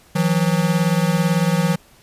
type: beating tone pair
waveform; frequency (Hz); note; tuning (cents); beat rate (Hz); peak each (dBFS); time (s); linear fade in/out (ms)
square; 162.1 / 180.1; E3 / F#3; -29 / -46; 18; -19 / -19; 0.15-1.76; 10
effects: pink hiss -51 dBFS RMS until 2.02 s + resampled to 32000 Hz